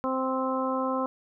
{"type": "harmonic tone", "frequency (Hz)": 261.6, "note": "C4", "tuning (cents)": 0, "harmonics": [1, 2, 3, 4, 5], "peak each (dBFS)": [-30, -30, -36, -31, -35], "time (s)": [0.04, 1.06], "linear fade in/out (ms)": 0, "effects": []}